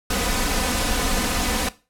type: noise with comb filter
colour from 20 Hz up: pink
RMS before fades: -22 dBFS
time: 0.1-1.69 s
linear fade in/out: 5 ms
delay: 4 ms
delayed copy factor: +0.7
effects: noise-tail reverb RT60 0.3 s tail -17 dB re dry + low-pass 12000 Hz 12 dB/octave